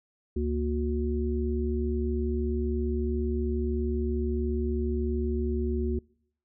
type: tone cluster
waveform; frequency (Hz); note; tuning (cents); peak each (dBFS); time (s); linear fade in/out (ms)
sine; 71.5 / 233.1 / 366.2; D2 / A#3 / F#4; -46 / 0 / -18; -28 / -32 / -31; 0.36-5.99; 5
effects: noise-tail reverb RT60 0.7 s tail -26 dB re dry